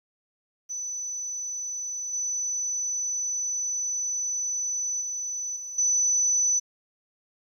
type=tone with level steps; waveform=sine; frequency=5990 Hz; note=F#8; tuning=20 cents sharp; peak=-30 / -26 / -29 / -34 / -20 dBFS; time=0.69-6.6 s; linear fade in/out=20 ms; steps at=2.13 / 5.01 / 5.56 / 5.78 s; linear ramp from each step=5 ms; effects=10-bit